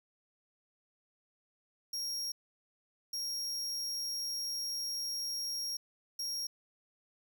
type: tone bursts at uneven times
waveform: 40% pulse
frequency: 5588 Hz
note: F8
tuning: in tune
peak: -34 dBFS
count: 3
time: 1.93-2.32 / 3.13-5.77 / 6.19-6.47 s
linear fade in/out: 5 ms
effects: none